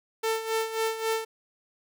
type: tone with tremolo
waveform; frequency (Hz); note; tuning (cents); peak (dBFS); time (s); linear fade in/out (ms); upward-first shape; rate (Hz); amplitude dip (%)
sawtooth; 446.1; A4; +24; -20; 0.23-1.25; 10; sine; 3.7; 70
effects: none